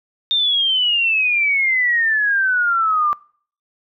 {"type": "exponential sweep", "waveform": "sine", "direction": "down", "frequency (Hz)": [3658, 1174.7], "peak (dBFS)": -14, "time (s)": [0.31, 3.13], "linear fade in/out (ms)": 0, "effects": ["noise-tail reverb RT60 0.5 s tail -24 dB re dry"]}